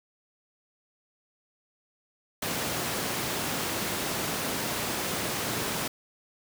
pink high-pass noise, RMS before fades -31 dBFS, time 2.42-5.88 s, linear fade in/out 5 ms, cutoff 140 Hz, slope 12 dB/octave, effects none

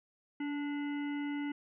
harmonic tone with a mistuned harmonic, 291.3 Hz, D4, 14 cents flat, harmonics 1 / 3 / 5 / 7 / 9 / 10, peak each -34 / -48 / -50 / -47 / -61 / -55 dBFS, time 0.4-1.52 s, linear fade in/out 5 ms, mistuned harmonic 1, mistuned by -18 cents, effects none

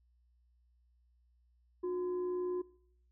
sine tone with frequency modulation, 361.2 Hz, F#4, 42 cents flat, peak -33 dBFS, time 1.83-2.62 s, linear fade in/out 10 ms, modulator 661 Hz, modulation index 0.32, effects noise-tail reverb RT60 0.7 s tail -24 dB re dry + added 60 Hz sine -67 dBFS peak until 3.11 s

